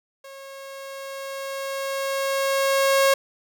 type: tone with level ramp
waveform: sawtooth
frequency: 545 Hz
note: C#5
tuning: 29 cents flat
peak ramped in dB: -36 to -11 dBFS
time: 0.24-3.14 s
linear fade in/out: 5 ms
effects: none